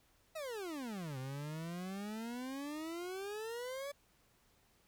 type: exponential two-way sweep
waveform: 40% pulse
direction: down then up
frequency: 659.3 to 128 to 577 Hz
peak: -40 dBFS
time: 0.35-3.92 s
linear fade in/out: 10 ms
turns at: 1.18 s
effects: pink hiss -71 dBFS RMS until 4.87 s